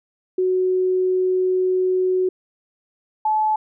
sine tone pair in turn, 370 / 862.4 Hz, F#4 / A5, 0 / -35 cents, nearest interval octave + minor third, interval 1465 cents, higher second, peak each -16 / -16 dBFS, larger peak neither, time 0.38-2.29 / 3.25-3.56 s, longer first, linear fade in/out 5 ms, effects none

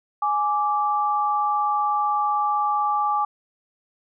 sine tone pair together, 834 / 1169.8 Hz, G#5 / D6, +7 / -7 cents, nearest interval tritone, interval 586 cents, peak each -22 dBFS, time 0.22-3.25 s, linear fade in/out 5 ms, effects none

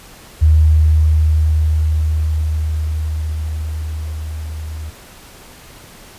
sine tone with level ramp, 77.78 Hz, D#2, in tune, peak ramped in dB -6 to -24 dBFS, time 0.41-4.91 s, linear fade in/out 20 ms, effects pink hiss -40 dBFS RMS until 6.18 s + resampled to 32000 Hz

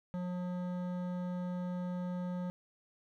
sine tone with hard clipping, 179.5 Hz, F3, 48 cents sharp, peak -37 dBFS, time 0.14-2.5 s, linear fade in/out 0 ms, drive 13 dB, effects none

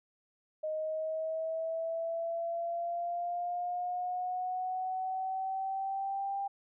sine linear sweep, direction up, 620 to 795 Hz, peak -32 dBFS, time 0.63-6.48 s, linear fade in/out 10 ms, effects none

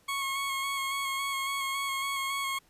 20% pulse tone with vibrato, 1096 Hz, C#6, 20 cents flat, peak -25 dBFS, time 0.08-2.59 s, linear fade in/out 10 ms, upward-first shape square, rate 3.6 Hz, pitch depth 17 cents each way, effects pink hiss -64 dBFS RMS until 2.69 s + resampled to 32000 Hz

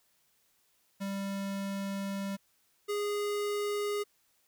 square tone pair in turn, 196.9 / 412.3 Hz, G3 / G#4, +8 / -13 cents, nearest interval octave + minor second, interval 1279 cents, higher second, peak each -34 / -31 dBFS, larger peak second, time 1-2.37 / 2.88-4.04 s, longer first, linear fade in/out 20 ms, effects white hiss -71 dBFS RMS until 4.47 s

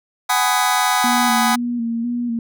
sawtooth chord, G# minor seventh, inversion third, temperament just, 747.5 / 830.6 / 996.7 / 1245.9 Hz, F#5 / G#5 / B5 / D#6, +17 / 0 / +16 / +2 cents, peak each -16 / -17 / -17 / -17 dBFS, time 0.29-1.56 s, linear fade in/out 10 ms
sine tone with vibrato, 235.9 Hz, A#3, 21 cents sharp, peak -19 dBFS, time 1.04-2.39 s, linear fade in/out 2 ms, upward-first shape square, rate 2 Hz, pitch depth 36 cents each way
effects none

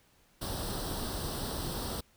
pink noise with comb filter, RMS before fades -36 dBFS, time 0.41-2.01 s, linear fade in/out 10 ms, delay 0.22 ms, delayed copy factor +0.75, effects pink hiss -66 dBFS RMS until 2.16 s

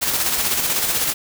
white noise with tremolo, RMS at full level -19 dBFS, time 0.01-1.14 s, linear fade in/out 20 ms, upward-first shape square, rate 16 Hz, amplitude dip 35%, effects none

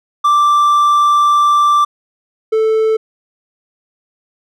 triangle tone pair in turn, 1174.7 / 440 Hz, D6 / A4, 0 / 0 cents, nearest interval octave + perfect fourth, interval 1700 cents, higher first, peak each -6 / -8 dBFS, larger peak first, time 0.24-1.85 / 2.52-2.97 s, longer first, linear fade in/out 10 ms, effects none

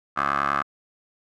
15% pulse tone with band-pass filter, 70.1 Hz, C#2, 20 cents sharp, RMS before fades -24 dBFS, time 0.16-0.63 s, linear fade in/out 20 ms, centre 1300 Hz, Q 5.8, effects none

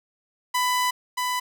sawtooth tone pair in turn, 997 / 997 Hz, B5 / B5, +16 / +16 cents, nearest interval unison, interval 0 cents, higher neither, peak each -17 / -20 dBFS, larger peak first, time 0.54-0.91 / 1.17-1.4 s, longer first, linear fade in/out 10 ms, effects none

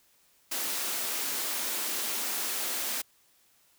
white high-pass noise, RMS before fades -32 dBFS, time 0.51-3.02 s, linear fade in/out 10 ms, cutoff 210 Hz, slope 48 dB/octave, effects white hiss -65 dBFS RMS until 3.78 s

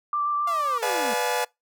sine tone with vibrato, 1174.7 Hz, D6, in tune, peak -22 dBFS, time 0.13-0.78 s, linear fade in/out 2 ms, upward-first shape sine, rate 7.6 Hz, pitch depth 14 cents each way
sawtooth linear sweep, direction down, 705 to 209.3 Hz, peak -28 dBFS, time 0.47-1.14 s, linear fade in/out 5 ms
sawtooth chord, B diminished seventh, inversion none, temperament just, 493.9 / 592.7 / 711.2 / 853.4 Hz, B4 / D5 / F5 / Ab5, 0 / +16 / +31 / +47 cents, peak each -23 / -28 / -27 / -23 dBFS, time 0.82-1.45 s, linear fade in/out 10 ms
effects noise-tail reverb RT60 0.2 s tail -26 dB re dry

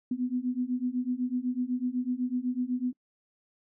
sine beating tone pair, 245.4 / 253.4 Hz, B3 / B3, -11 / +45 cents, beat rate 8 Hz, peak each -31 / -30 dBFS, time 0.11-2.93 s, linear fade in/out 5 ms, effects noise-tail reverb RT60 0.1 s tail -26 dB re dry

